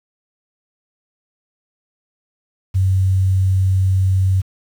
sine tone with quantisation, 94.7 Hz, F#2, 41 cents sharp, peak -12 dBFS, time 2.74-4.42 s, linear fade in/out 20 ms, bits 7, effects none

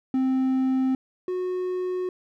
triangle tone pair in turn, 261.6 / 365.7 Hz, C4 / F#4, 0 / -20 cents, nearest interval tritone, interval 580 cents, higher second, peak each -18 / -23 dBFS, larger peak first, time 0.14-0.95 / 1.28-2.09 s, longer neither, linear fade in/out 2 ms, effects none

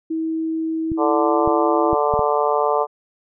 sine tone with pitch glide, 321.9 to 332.1 Hz, E4 to E4, -41 to +13 cents, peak -20 dBFS, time 0.1-1.95 s, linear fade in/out 10 ms, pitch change +54 cents, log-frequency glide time 0.84-1.42 s
clicks, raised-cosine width 5 ms, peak -16 dBFS, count 5, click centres 0.918 / 1.476 / 1.931 / 2.139 / 2.193 s
harmonic tone, 147.1 Hz, D3, 3 cents sharp, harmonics 3 / 4 / 5 / 6 / 7 / 8, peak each -21 / -22 / -23 / -24 / -24 / -25 dBFS, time 0.97-2.87 s, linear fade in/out 50 ms
effects none

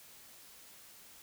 silence, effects white hiss -56 dBFS RMS until 1.22 s

